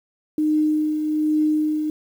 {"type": "tone with tremolo", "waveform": "sine", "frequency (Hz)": 306.4, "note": "D#4", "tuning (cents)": -27, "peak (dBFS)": -15, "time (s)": [0.38, 1.9], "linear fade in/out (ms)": 2, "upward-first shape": "triangle", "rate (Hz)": 1.2, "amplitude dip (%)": 50, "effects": ["8-bit"]}